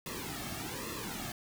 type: noise with flanger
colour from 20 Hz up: pink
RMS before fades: -40 dBFS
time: 0.06-1.32 s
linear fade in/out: 2 ms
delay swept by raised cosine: 1.3 to 2.08 ms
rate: 1.2 Hz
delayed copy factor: -0.8
effects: none